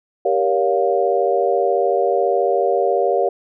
sine chord, G half-diminished seventh, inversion none, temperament just, 392 / 470.4 / 564.5 / 705.6 Hz, G4 / Bb4 / Db5 / F5, 0 / +16 / +31 / +18 cents, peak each -20 dBFS, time 0.25-3.29 s, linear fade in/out 5 ms, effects none

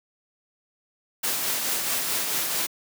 white noise with tremolo, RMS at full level -25 dBFS, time 1.23-2.67 s, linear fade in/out 10 ms, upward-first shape triangle, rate 4.6 Hz, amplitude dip 35%, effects high-pass 150 Hz 12 dB/octave

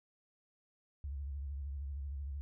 sine tone with vibrato, 69.9 Hz, C#2, 15 cents sharp, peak -38 dBFS, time 1.04-2.41 s, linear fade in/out 0 ms, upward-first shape sine, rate 13 Hz, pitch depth 99 cents each way, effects none

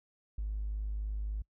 triangle tone with tanh clipping, 51.8 Hz, G#1, 4 cents flat, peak -32 dBFS, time 0.38-1.42 s, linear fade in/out 5 ms, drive 1 dB, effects noise-tail reverb RT60 0.1 s tail -26 dB re dry

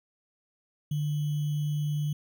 sine tone with sample-and-hold, 148.4 Hz, D3, 18 cents sharp, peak -26 dBFS, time 0.91-2.13 s, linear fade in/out 5 ms, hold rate 3150 Hz, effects none

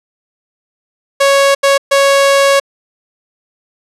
sawtooth tone bursts at uneven times, 554.4 Hz, C#5, in tune, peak -3 dBFS, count 3, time 1.2-1.55 / 1.63-1.78 / 1.91-2.6 s, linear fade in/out 10 ms, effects low-pass 10000 Hz 12 dB/octave

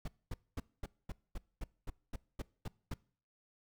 brown noise bursts, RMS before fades -39 dBFS, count 12, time 0.05-2.94 s, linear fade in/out 5 ms, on 30 ms, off 230 ms, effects noise-tail reverb RT60 0.5 s tail -23 dB re dry

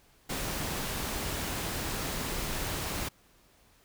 pink noise, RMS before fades -34 dBFS, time 0.29-3.09 s, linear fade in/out 10 ms, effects pink hiss -63 dBFS RMS until 3.84 s

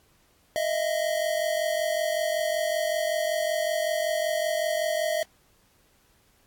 square tone pair together, 624 / 669.3 Hz, D#5 / E5, +5 / +26 cents, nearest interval minor second, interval 121 cents, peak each -27 / -29 dBFS, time 0.56-5.23 s, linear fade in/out 0 ms, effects pink hiss -63 dBFS RMS until 6.46 s + AAC 64 kbps

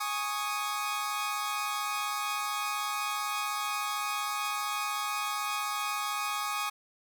sawtooth chord, Ab suspended fourth, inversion none, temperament equal, 830.6 / 1108.7 / 1244.5 Hz, Ab5 / Db6 / Eb6, 0 / 0 / 0 cents, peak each -33 / -32 / -30 dBFS, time 0-6.7 s, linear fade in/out 10 ms, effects none

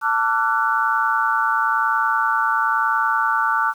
sine tone cluster, 890 / 1160 / 1360 / 1481 Hz, A5 / D6 / F6 / F#6, +20 / -22 / -46 / +1 cents, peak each -22 dBFS, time 0.01-3.74 s, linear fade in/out 50 ms, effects 8-bit

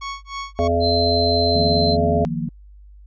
sawtooth tone with tremolo, 1108.7 Hz, C#6, in tune, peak -22 dBFS, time 0.01-0.68 s, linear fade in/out 10 ms, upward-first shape sine, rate 3.3 Hz, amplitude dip 100%
harmonic tone, 84.9 Hz, F2, 48 cents flat, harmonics 1 / 3 / 5 / 7 / 8, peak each -22 / -25 / -22 / -24 / -20 dBFS, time 0.59-2.25 s, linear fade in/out 0 ms
sine tone, 4100 Hz, C8, 36 cents flat, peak -21 dBFS, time 0.8-1.97 s, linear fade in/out 50 ms
sine chord, Eb suspended second, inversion none, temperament equal with one note detuned, 155.56 / 173.61 / 233.1 Hz, Eb3 / F3 / Bb3, 0 / -10 / 0 cents, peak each -26 dBFS, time 1.55-2.49 s, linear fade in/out 5 ms
effects added 50 Hz sine -41 dBFS peak until 3.06 s + resampled to 16000 Hz

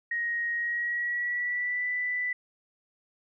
sine tone with pitch glide, 1879 to 1983.8 Hz, A#6 to B6, +13 to +7 cents, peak -27 dBFS, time 0.11-2.33 s, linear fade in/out 5 ms, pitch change +94 cents, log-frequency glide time 0.53-1.87 s, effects none

